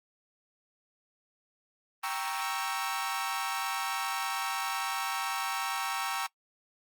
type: chord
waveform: sawtooth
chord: G diminished seventh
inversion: none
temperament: equal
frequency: 784 / 932.3 / 1108.7 / 1318.5 Hz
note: G5 / Bb5 / Db6 / Fb6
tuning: 0 / 0 / 0 / 0 cents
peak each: -33 dBFS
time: 2.03-6.27 s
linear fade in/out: 10 ms
effects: noise-tail reverb RT60 0.1 s tail -22 dB re dry + Opus 24 kbps